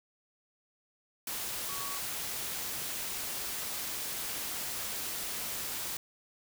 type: tone in noise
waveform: sine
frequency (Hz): 1124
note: C#6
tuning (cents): +24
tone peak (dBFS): -42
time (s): 1.69-1.98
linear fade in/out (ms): 2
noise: white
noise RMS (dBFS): -37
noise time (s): 1.27-5.97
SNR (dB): -8
effects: none

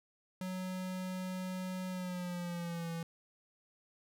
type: tone with pitch glide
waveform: square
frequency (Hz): 185 to 166.73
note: F#3 to E3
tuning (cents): 0 to +20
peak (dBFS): -38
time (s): 0.41-3.03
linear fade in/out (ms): 2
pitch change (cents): -180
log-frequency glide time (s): 1.89-2.91
effects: none

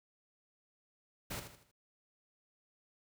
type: noise with echo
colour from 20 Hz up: pink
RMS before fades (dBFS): -41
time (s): 1.3-1.4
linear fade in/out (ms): 10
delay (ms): 79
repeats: 4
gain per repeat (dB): -8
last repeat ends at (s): 1.716
effects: none

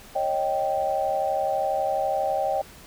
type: tone cluster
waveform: sine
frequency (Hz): 550 / 622 / 780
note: C#5 / D#5 / G5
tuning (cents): -14 / -1 / -9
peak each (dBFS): -28 / -27 / -25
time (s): 0.15-2.62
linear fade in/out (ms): 10
effects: pink hiss -47 dBFS RMS until 2.86 s

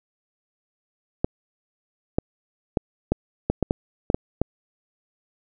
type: clicks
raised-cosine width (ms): 2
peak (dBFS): -6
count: 10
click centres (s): 1.245 / 2.185 / 2.772 / 3.12 / 3.5 / 3.627 / 3.709 / 4.101 / 4.145 / 4.416
effects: none

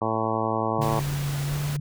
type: harmonic tone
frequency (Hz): 111.2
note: A2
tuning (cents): +19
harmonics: 1 / 2 / 3 / 4 / 5 / 6 / 7 / 8 / 9 / 10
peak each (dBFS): -32 / -32 / -32 / -32 / -32 / -32 / -32 / -32 / -32 / -32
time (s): 0.01-1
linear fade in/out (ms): 10
type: tone with pitch glide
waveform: sine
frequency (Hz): 141.9 to 145.47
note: C#3 to D3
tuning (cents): +41 to -16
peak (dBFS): -25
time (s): 0.78-1.8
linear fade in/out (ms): 5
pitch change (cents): +43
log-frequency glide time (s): 1.42-1.56
type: noise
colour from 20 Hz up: pink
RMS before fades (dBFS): -35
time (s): 0.81-1.77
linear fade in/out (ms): 10
effects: none

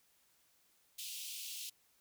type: high-pass noise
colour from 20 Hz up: pink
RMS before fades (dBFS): -45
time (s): 0.98-1.7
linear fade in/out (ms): 10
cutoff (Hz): 2700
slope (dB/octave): 48
effects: white hiss -72 dBFS RMS until 2 s

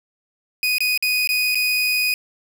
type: tone with dropouts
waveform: 30% pulse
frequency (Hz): 2489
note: D#7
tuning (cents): 0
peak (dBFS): -15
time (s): 0.63-2.14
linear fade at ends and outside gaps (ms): 1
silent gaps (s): 0.783-0.805 / 0.976-1.025 / 1.274-1.29 / 1.547-1.554
effects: none

